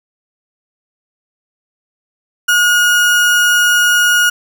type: tone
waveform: 35% pulse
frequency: 1441 Hz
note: F#6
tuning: 46 cents flat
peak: -7 dBFS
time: 2.48-4.3 s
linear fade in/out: 10 ms
effects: none